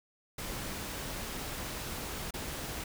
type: noise with dropouts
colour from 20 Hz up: pink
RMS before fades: -39 dBFS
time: 0.38-2.84 s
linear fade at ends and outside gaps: 5 ms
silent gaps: 2.308-2.338 s
effects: none